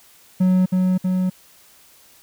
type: tone with echo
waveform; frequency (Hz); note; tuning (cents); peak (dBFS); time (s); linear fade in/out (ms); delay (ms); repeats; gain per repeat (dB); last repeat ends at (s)
triangle; 184.6; F#3; -4; -11; 0.4-0.66; 10; 320; 2; -2; 1.3
effects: white hiss -51 dBFS RMS until 2.22 s